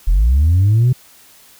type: linear sweep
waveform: sine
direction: up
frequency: 37.7 to 129.4 Hz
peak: -7 dBFS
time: 0.07-0.93 s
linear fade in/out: 10 ms
effects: tanh soft clip ceiling -7 dBFS + white hiss -46 dBFS RMS until 1.59 s